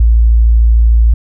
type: tone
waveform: sine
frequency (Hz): 56.7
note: A#1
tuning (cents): -47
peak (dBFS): -4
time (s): 0-1.14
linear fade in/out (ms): 5
effects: none